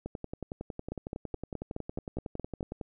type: two click trains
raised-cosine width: 2 ms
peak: -22 / -23 dBFS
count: 9 / 31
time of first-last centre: 0.92-2.608 / 0.06-2.812 s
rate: 4.74 / 10.9 Hz
effects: none